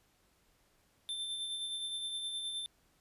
square tone with tremolo, 3557 Hz, A7, 18 cents sharp, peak -36 dBFS, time 1.09-2.66 s, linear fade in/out 0 ms, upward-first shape sine, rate 9.6 Hz, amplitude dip 35%, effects pink hiss -71 dBFS RMS until 3 s + resampled to 32000 Hz

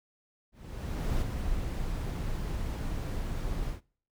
brown noise with ADSR envelope, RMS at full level -28 dBFS, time 0.52-3.81 s, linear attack 700 ms, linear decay 4 ms, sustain -5 dB, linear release 120 ms, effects noise-tail reverb RT60 0.5 s tail -25 dB re dry

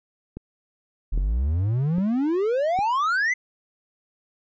click train, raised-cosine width 3 ms, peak -21 dBFS, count 4, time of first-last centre 0.37-2.789 s, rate 1.24 Hz
triangle exponential sweep, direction up, 38.89 to 2087 Hz, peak -18 dBFS, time 1.12-3.34 s, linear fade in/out 10 ms
effects resampled to 16000 Hz

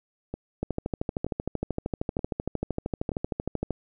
two click trains, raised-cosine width 2 ms, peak -19 / -14 dBFS, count 4 / 41, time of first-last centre 0.34-3.118 / 0.63-3.707 s, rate 1.08 / 13 Hz, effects none

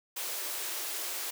white high-pass noise, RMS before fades -36 dBFS, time 0.16-1.31 s, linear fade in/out 10 ms, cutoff 310 Hz, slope 96 dB/octave, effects none

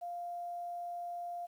sine tone with quantisation, 698.5 Hz, F5, in tune, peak -38 dBFS, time 0.01-1.47 s, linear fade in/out 20 ms, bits 11, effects none

